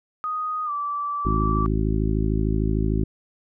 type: tone with pitch glide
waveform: sine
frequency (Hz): 1244.5 to 1161.2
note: D#6 to D6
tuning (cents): 0 to -20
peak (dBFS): -24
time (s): 0.24-1.66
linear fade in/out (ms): 0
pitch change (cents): -120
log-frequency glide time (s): 0.65-0.71
type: harmonic tone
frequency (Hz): 53.3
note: G#1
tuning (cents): +46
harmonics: 1 / 2 / 3 / 4 / 5 / 6 / 7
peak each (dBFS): -23 / -26 / -28 / -29 / -30 / -31 / -31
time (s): 1.25-3.04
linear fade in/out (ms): 5
effects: none